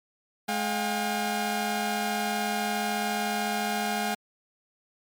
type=tone cluster; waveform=sawtooth; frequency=211.9 / 714 / 808 Hz; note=G#3 / F5 / G#5; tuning=+35 / +38 / -48 cents; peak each=-27 dBFS; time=0.48-4.15 s; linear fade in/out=10 ms; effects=MP3 96 kbps